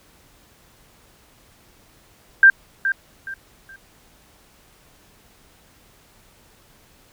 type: tone with echo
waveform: sine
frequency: 1580 Hz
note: G6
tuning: 13 cents sharp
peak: -6 dBFS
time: 2.43-2.5 s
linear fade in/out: 2 ms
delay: 420 ms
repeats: 3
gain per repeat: -11 dB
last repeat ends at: 3.76 s
effects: pink hiss -54 dBFS RMS until 7.12 s